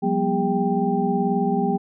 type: tone cluster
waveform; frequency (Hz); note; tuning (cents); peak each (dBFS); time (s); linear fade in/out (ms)
sine; 179.8 / 198.3 / 242.2 / 403.5 / 787; F#3 / G3 / B3 / G#4 / G5; -49 / +20 / -34 / -50 / +7; -25; 0.02-1.78; 20
effects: none